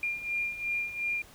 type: beating tone pair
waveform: sine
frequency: 2400 / 2402.8 Hz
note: D7 / D7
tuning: +37 / +39 cents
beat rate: 2.8 Hz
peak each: -36 / -31 dBFS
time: 0.03-1.22 s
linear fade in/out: 2 ms
effects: pink hiss -54 dBFS RMS until 1.34 s